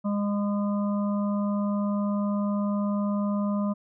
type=harmonic tone; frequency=204 Hz; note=G#3; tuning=31 cents flat; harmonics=1 / 3 / 5 / 6; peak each=-24 / -34 / -38 / -40 dBFS; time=0.04-3.74 s; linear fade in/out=20 ms; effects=none